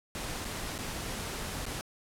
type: noise with dropouts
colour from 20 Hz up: pink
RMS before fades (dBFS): -37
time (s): 0.15-1.81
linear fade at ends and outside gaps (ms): 0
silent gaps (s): 0.446-0.451 / 0.78-0.788 / 1.655-1.664
effects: low-pass 12000 Hz 12 dB/octave